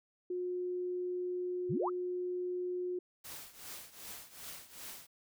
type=tone; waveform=sine; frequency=360 Hz; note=F#4; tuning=47 cents flat; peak=-34 dBFS; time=0.3-2.99 s; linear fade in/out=5 ms
type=exponential sweep; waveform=sine; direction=up; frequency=106.9 to 1402 Hz; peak=-32 dBFS; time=1.69-1.9 s; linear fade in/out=20 ms
type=noise with tremolo; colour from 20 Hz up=white; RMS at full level=-45 dBFS; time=3.24-5.07 s; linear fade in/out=10 ms; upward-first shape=triangle; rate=2.6 Hz; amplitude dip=85%
effects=none